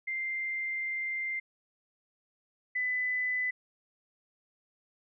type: tone pair in turn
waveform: sine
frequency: 2093 / 2002 Hz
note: C7 / B6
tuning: 0 / +23 cents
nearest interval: minor second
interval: 77 cents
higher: first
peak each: -31 / -28 dBFS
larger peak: second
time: 0.07-1.4 / 2.75-3.51 s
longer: first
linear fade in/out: 10 ms
effects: none